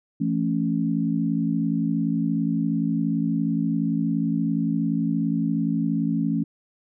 sine chord, A major, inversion second, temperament equal with one note detuned, 168.08 / 220 / 277.2 Hz, E3 / A3 / C#4, +34 / 0 / 0 cents, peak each -25 dBFS, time 0.2-6.44 s, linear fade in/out 10 ms, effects none

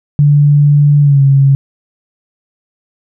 sine tone with pitch glide, 145.6 to 137.51 Hz, D3 to C#3, -15 to -14 cents, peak -4 dBFS, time 0.19-1.55 s, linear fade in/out 0 ms, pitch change -99 cents, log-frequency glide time 1.01-1.22 s, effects none

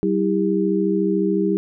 sine tone cluster, 192 / 325.9 / 399.8 Hz, G3 / E4 / G4, -36 / -20 / +34 cents, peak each -21 dBFS, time 0.03-1.57 s, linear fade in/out 0 ms, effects none

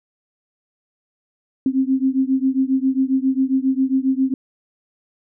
sine beating tone pair, 261.6 / 269 Hz, C4 / C4, 0 / +48 cents, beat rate 7.4 Hz, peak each -18 / -19 dBFS, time 1.66-4.34 s, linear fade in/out 2 ms, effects none

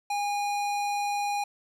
square tone with low-pass filter, 817 Hz, G#5, 29 cents flat, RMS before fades -29 dBFS, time 0.1-1.44 s, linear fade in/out 5 ms, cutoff 11000 Hz, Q 0.6, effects 10-bit

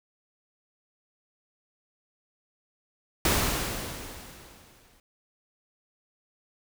pink noise with exponential decay, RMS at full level -22 dBFS, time 3.25-5 s, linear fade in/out 2 ms, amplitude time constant 380 ms, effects none

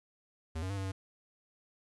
square tone with pitch steps, 80.2 / 93.6 / 99.4 / 96.6 / 95.6 Hz, E2 / F#2 / G2 / G2 / G2, -47 / +20 / +25 / -25 / -43 cents, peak -35 dBFS, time 0.55-0.92 s, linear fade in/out 10 ms, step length 74 ms, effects resampled to 24000 Hz + 11-bit

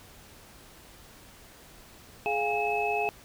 sine tone cluster, 420.5 / 701 / 818 / 2584 Hz, G#4 / F5 / G#5 / E7, +22 / +6 / -26 / -35 cents, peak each -31 dBFS, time 2.26-3.09 s, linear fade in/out 0 ms, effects pink hiss -52 dBFS RMS until 3.24 s

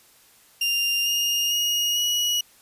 30% pulse tone with pitch steps, 2794 / 2833 / 2873 / 2913 Hz, F7 / F7 / F7 / F#7, 0 / +24 / +48 / -28 cents, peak -18 dBFS, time 0.61-2.41 s, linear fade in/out 5 ms, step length 450 ms, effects white hiss -55 dBFS RMS until 2.61 s + resampled to 32000 Hz

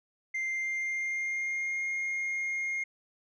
sine tone with pitch glide, 2093 to 2133 Hz, C7 to C7, 0 to +33 cents, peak -27 dBFS, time 0.34-2.84 s, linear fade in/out 10 ms, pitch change +33 cents, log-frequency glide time 0.45-1.85 s, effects tanh soft clip ceiling -29 dBFS

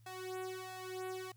sawtooth tone with flanger, 372.9 Hz, F#4, 14 cents sharp, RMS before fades -44 dBFS, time 0.06-1.32 s, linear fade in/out 5 ms, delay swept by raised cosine 1.5 to 2.6 ms, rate 1.5 Hz, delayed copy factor +0.9, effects added 113 Hz sine -60 dBFS peak until 1.36 s + white hiss -75 dBFS RMS until 1.36 s

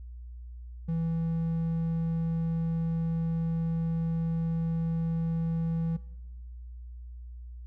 triangle tone, 164.7 Hz, E3, 1 cent flat, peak -25 dBFS, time 0.88-5.97 s, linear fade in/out 10 ms, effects noise-tail reverb RT60 1.0 s tail -19 dB re dry + added 60 Hz sine -40 dBFS peak until 7.66 s

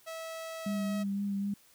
sawtooth tone with pitch glide, 650 to 641.4 Hz, E5 to E5, -24 to -48 cents, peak -35 dBFS, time 0.06-1.04 s, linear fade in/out 20 ms, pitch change -24 cents, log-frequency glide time 0.61-0.83 s
sine tone with vibrato, 200 Hz, G3, 35 cents sharp, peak -30 dBFS, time 0.66-1.54 s, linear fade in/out 5 ms, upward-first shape sine, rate 3.9 Hz, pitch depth 19 cents each way
effects white hiss -62 dBFS RMS until 1.74 s

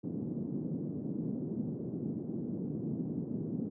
white band-pass noise, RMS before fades -37 dBFS, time 0.03-3.7 s, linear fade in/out 20 ms, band 140 to 300 Hz, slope 24 dB/octave, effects none

